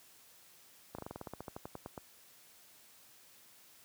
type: slowing click train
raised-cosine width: 1 ms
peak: -28 dBFS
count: 16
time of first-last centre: 0.95-1.978 s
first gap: 35 ms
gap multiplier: 1.09
effects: white hiss -61 dBFS RMS until 3.84 s + high-pass 60 Hz 12 dB/octave